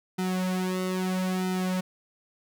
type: tone with flanger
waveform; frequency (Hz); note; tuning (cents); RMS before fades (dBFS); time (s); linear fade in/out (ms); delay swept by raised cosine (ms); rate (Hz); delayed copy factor
sawtooth; 185; F#3; 0; -28; 0.18-1.81; 10; 1.8 to 4.2; 0.77; -0.85
effects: none